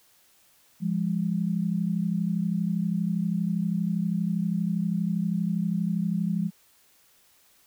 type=tone pair together; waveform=sine; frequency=171.8 / 204.3 Hz; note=F3 / G#3; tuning=-28 / -28 cents; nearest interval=minor third; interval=300 cents; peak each=-26 / -27 dBFS; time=0.8-6.51 s; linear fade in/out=50 ms; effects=white hiss -61 dBFS RMS until 7.66 s